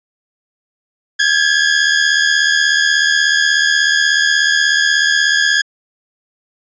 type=tone pair together; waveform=sawtooth; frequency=1622.5 / 1699 Hz; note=G#6 / G#6; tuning=-41 / +39 cents; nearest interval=minor second; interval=80 cents; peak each=-10 dBFS; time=1.19-5.62 s; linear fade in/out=10 ms; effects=resampled to 16000 Hz